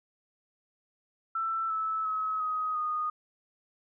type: tone with pitch steps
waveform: sine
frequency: 1332 / 1306.9 / 1282.2 / 1258 / 1234.2 Hz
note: E6 / E6 / E6 / D#6 / D#6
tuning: +18 / -15 / -48 / +19 / -14 cents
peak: -28 dBFS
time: 1.35-3.1 s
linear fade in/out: 5 ms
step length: 350 ms
effects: none